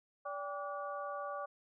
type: harmonic tone with a mistuned harmonic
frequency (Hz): 288.6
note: D4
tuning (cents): -30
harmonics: 2 / 3 / 4 / 5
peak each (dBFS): -42 / -46 / -42 / -50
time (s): 0.25-1.46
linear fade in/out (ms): 10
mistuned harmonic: 3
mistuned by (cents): -150
effects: none